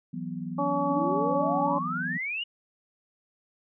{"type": "chord", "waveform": "sine", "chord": "E suspended second", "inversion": "none", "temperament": "equal", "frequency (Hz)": [164.81, 185, 246.9], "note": ["E3", "F#3", "B3"], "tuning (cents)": [0, 0, 0], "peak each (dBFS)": -36, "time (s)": [0.13, 2.18], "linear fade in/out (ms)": 10}
{"type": "harmonic tone", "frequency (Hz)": 283.3, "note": "C#4", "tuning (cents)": 38, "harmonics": [1, 2, 3, 4], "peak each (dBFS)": [-30, -30, -30, -30], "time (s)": [0.58, 1.79], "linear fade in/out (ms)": 10}
{"type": "exponential sweep", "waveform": "sine", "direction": "up", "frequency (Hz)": [262.4, 2946], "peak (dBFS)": -29, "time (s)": [0.89, 2.44], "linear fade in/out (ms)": 10}
{"effects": []}